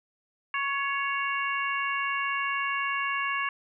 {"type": "harmonic tone with a mistuned harmonic", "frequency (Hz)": 554.4, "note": "C#5", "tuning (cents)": 0, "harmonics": [2, 3, 4, 5], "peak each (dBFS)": [-30, -32, -33, -34], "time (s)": [0.54, 3.49], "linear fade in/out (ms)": 2, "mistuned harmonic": 3, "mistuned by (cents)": 22, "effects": []}